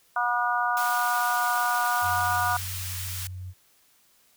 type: harmonic tone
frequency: 242 Hz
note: B3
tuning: 35 cents flat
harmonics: 3 / 4 / 5 / 6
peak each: -28 / -28 / -28 / -28 dBFS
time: 0.16-2.57 s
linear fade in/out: 5 ms
type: high-pass noise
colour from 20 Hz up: white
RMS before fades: -35 dBFS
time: 0.77-3.27 s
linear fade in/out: 0 ms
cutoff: 1300 Hz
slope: 12 dB/octave
type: tone with pitch glide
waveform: sine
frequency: 92.5 to 91.91 Hz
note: F#2 to F#2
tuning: 0 to -11 cents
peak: -34 dBFS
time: 2.01-3.54 s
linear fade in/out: 50 ms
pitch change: -11 cents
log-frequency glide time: 2.41-3.25 s
effects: white hiss -62 dBFS RMS until 4.36 s